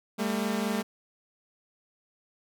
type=tone pair together; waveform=sawtooth; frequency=201.1 / 225.7 Hz; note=G3 / A3; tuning=+44 / +44 cents; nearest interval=major second; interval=200 cents; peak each=-26 dBFS; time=0.18-0.83 s; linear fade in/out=20 ms; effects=none